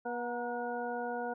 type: harmonic tone with a mistuned harmonic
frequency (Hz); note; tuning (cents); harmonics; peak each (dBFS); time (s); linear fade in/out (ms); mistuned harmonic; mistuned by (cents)
241.7; B3; -37; 1 / 2 / 3 / 4 / 6; -42 / -38 / -38 / -44 / -43; 0.05-1.34; 10; 4; -50
effects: none